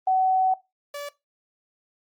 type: tone pair in turn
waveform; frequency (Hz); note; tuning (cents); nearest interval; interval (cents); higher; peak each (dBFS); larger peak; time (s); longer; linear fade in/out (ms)
sine / sawtooth; 753 / 576.5; F#5 / D5; +30 / -32; perfect fourth; 462; first; -18 / -28; first; 0.07-0.54 / 0.94-1.09; first; 5
effects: noise-tail reverb RT60 0.2 s tail -18 dB re dry + Opus 24 kbps